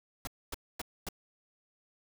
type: noise bursts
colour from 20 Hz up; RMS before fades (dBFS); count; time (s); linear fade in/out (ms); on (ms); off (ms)
pink; -38; 4; 0.25-1.088; 2; 22; 250
effects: none